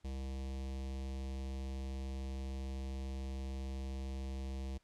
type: tone with notch filter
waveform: square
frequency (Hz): 66.5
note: C2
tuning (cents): +29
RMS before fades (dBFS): -41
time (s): 0.04-4.78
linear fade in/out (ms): 10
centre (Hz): 1400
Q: 0.91
effects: pink hiss -75 dBFS RMS until 4.83 s + low-pass 8000 Hz 12 dB/octave